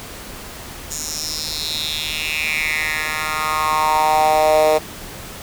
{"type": "tone with high-pass filter sweep", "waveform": "10% pulse", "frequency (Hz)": 154.8, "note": "D#3", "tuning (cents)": -9, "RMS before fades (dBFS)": -19, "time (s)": [0.9, 4.79], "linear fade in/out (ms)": 20, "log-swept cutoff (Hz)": [6800, 530], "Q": 4.5, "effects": ["pink hiss -34 dBFS RMS until 5.42 s"]}